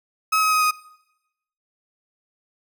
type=tone with pitch steps; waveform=35% pulse; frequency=1279 / 1268.7 / 1258.5 / 1248.3 Hz; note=D#6 / D#6 / D#6 / D#6; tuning=+47 / +33 / +19 / +5 cents; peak=-15 dBFS; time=0.32-0.712 s; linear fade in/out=10 ms; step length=98 ms; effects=noise-tail reverb RT60 0.9 s tail -22 dB re dry